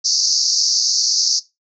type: band-pass noise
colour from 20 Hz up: pink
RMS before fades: -17 dBFS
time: 0.04-1.4 s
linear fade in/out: 20 ms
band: 4500 to 6300 Hz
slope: 96 dB/octave
effects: noise-tail reverb RT60 0.2 s tail -17 dB re dry